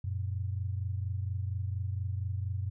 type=tone pair together; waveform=sine; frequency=92.27 / 116.54 Hz; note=F#2 / A#2; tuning=-4 / 0 cents; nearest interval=major third; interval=404 cents; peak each=-32 / -37 dBFS; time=0.04-2.7 s; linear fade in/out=5 ms; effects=none